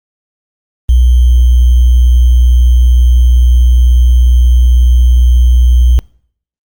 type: tone with sample-and-hold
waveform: sine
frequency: 61.1 Hz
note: B1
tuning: 18 cents flat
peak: -3 dBFS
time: 0.89-5.99 s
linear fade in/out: 0 ms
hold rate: 3150 Hz
effects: noise-tail reverb RT60 0.6 s tail -25 dB re dry + Opus 24 kbps